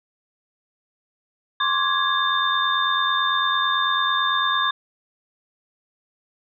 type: tone cluster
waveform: sine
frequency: 1064 / 1153 / 1661 / 3605 Hz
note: C6 / D6 / G#6 / A7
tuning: +29 / -32 / 0 / +41 cents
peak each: -24 dBFS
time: 1.6-4.71 s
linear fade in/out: 5 ms
effects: none